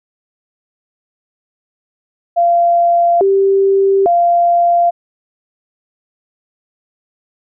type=tone with pitch steps; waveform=sine; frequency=689 / 391 / 692 Hz; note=F5 / G4 / F5; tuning=-24 / -4 / -16 cents; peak=-8 dBFS; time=2.36-4.91 s; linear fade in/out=20 ms; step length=850 ms; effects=none